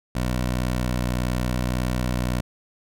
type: tone with vibrato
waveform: 15% pulse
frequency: 61.74 Hz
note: B1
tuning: in tune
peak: -16 dBFS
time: 0.15-2.41 s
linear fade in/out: 5 ms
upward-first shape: sine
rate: 0.76 Hz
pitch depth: 8 cents each way
effects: none